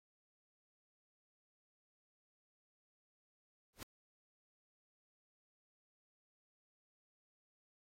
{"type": "noise with exponential growth", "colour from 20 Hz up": "pink", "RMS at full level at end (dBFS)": -43, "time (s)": [3.73, 3.83], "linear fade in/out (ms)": 1, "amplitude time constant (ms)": 20, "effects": ["AAC 48 kbps"]}